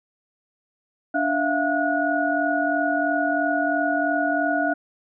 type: tone cluster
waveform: sine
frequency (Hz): 291.1 / 663 / 706 / 1458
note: D4 / E5 / F5 / F#6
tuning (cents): -15 / +10 / +19 / -26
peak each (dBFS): -25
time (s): 1.14-4.74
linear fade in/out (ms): 10
effects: none